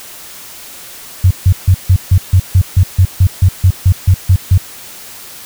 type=tone bursts; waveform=sine; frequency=92.5 Hz; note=F#2; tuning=in tune; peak=-3 dBFS; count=16; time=1.24-4.578 s; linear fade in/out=5 ms; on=68 ms; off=150 ms; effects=white hiss -32 dBFS RMS until 5.45 s